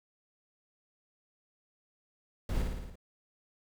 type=noise with echo; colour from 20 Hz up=brown; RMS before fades=-32 dBFS; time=2.49-2.62 s; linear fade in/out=2 ms; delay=56 ms; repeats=6; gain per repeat=-3 dB; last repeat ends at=2.956 s; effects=none